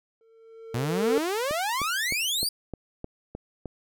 triangle tone with exponential growth, 451.1 Hz, A4, 43 cents sharp, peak -17 dBFS, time 0.21-1.18 s, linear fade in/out 1 ms, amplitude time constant 210 ms
sawtooth exponential sweep, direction up, 113.8 to 4879 Hz, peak -22 dBFS, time 0.74-2.49 s, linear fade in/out 5 ms
click train, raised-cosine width 2 ms, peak -21 dBFS, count 8, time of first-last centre 1.51-3.657 s, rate 3.26 Hz
effects none

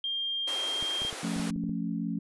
sine tone, 3200 Hz, G7, 35 cents sharp, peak -29 dBFS, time 0.04-1.1 s, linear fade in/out 2 ms
pink high-pass noise, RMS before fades -39 dBFS, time 0.47-1.51 s, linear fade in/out 10 ms, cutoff 350 Hz, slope 24 dB/octave
clicks, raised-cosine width 3 ms, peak -29 dBFS, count 10, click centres 0.826 / 1.019 / 1.05 / 1.128 / 1.365 / 1.397 / 1.503 / 1.561 / 1.638 / 1.694 s
sine chord, F augmented, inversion none, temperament equal, 174.61 / 220 / 277.2 Hz, F3 / A3 / C#4, 0 / 0 / 0 cents, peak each -33 / -33 / -35 dBFS, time 1.23-2.19 s, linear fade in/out 5 ms
effects resampled to 24000 Hz

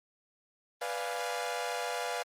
sawtooth chord, B diminished seventh, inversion none, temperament equal, 493.9 / 587.3 / 698.5 / 830.6 Hz, B4 / D5 / F5 / Ab5, 0 / 0 / 0 / 0 cents, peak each -34 / -37 / -33 / -36 dBFS, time 0.81-2.23 s, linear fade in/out 10 ms, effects low-pass 12000 Hz 12 dB/octave + Opus 24 kbps

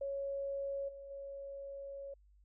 sine tone with level steps, 554.4 Hz, C#5, in tune, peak -36 / -47 / -43 dBFS, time 0.01-2.14 s, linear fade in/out 5 ms, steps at 0.88 / 1.1 s, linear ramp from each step 10 ms, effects added 50 Hz sine -62 dBFS peak until 2.44 s

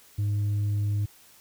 sine tone with tanh clipping, 103 Hz, G#2, 14 cents flat, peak -24 dBFS, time 0.18-1.06 s, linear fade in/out 10 ms, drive 2 dB, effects white hiss -55 dBFS RMS until 1.4 s

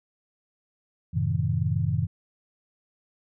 sine chord, F# diminished seventh, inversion none, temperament just, 92.5 / 111 / 133.2 / 159.84 Hz, F#2 / A2 / C3 / Eb3, 0 / +16 / +31 / +47 cents, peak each -28 dBFS, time 1.13-2.07 s, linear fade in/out 20 ms, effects none

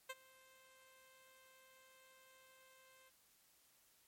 10% pulse tone with ADSR envelope, 523.3 Hz, C5, in tune, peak -34 dBFS, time 0.09-3.11 s, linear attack 11 ms, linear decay 36 ms, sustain -23 dB, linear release 34 ms, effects white hiss -72 dBFS RMS until 4.07 s + MP3 64 kbps

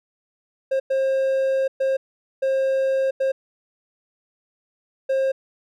triangle tone bursts at uneven times, 534 Hz, C5, 35 cents sharp, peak -16 dBFS, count 6, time 0.71-0.8 / 0.9-1.68 / 1.8-1.97 / 2.42-3.11 / 3.2-3.32 / 5.09-5.32 s, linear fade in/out 10 ms, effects none

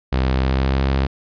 sawtooth tone with pitch glide, 65 to 67.21 Hz, C2 to C2, -11 to +47 cents, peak -12 dBFS, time 0.12-1.07 s, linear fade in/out 10 ms, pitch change +58 cents, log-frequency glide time 0.29-0.84 s, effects resampled to 11025 Hz

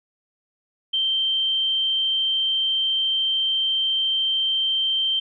sine tone, 3133 Hz, G7, 2 cents flat, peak -19 dBFS, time 0.93-5.2 s, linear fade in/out 10 ms, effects none

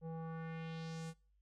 square tone with low-pass filter sweep, 162.7 Hz, E3, 22 cents flat, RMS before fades -45 dBFS, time 0.01-1.14 s, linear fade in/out 50 ms, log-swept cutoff 580 to 9700 Hz, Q 1.8, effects noise-tail reverb RT60 0.4 s tail -23 dB re dry + added 50 Hz sine -70 dBFS peak until 1.41 s

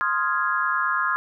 sine chord, F minor seventh, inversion second, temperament equal with one note detuned, 1046.5 / 1248.1 / 1396.9 / 1661.2 Hz, C6 / Eb6 / F6 / Ab6, 0 / +5 / 0 / 0 cents, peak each -26 dBFS, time 0.01-1.16 s, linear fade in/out 0 ms, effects none

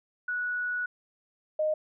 sine tone pair in turn, 1469 / 617.6 Hz, F#6 / D#5, -13 / -13 cents, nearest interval octave + minor third, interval 1500 cents, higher first, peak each -28 / -24 dBFS, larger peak second, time 0.28-0.86 / 1.59-1.74 s, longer first, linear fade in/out 5 ms, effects none

